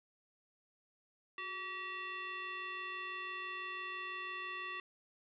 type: tone with frequency modulation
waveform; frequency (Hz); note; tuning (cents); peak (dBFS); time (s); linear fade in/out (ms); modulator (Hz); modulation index
sine; 1922; B6; -48; -40; 1.38-4.8; 2; 778; 1.4
effects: none